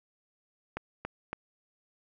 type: click train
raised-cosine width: 0.5 ms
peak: -19 dBFS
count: 3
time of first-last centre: 0.77-1.33 s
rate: 3.57 Hz
effects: none